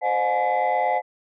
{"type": "tone cluster", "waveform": "sine", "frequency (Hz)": [522, 612, 720, 848, 2024], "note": ["C5", "D#5", "F#5", "G#5", "B6"], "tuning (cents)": [-4, -29, -47, 36, 42], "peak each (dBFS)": [-26, -27, -22, -22, -31], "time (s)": [0.01, 1.02], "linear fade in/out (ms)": 50, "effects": ["tanh soft clip ceiling -13 dBFS"]}